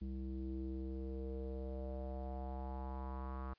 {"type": "tone with low-pass filter sweep", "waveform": "square", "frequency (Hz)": 65.6, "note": "C2", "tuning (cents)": 5, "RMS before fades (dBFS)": -43, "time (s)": [0.01, 3.54], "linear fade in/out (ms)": 10, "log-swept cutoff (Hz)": [260, 1200], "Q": 4.3, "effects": ["white hiss -74 dBFS RMS until 3.58 s", "resampled to 11025 Hz"]}